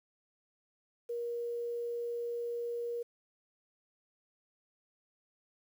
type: tone with quantisation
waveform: sine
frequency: 473.6 Hz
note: A#4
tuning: 27 cents sharp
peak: -34 dBFS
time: 1.09-3.03 s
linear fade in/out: 10 ms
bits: 10
effects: none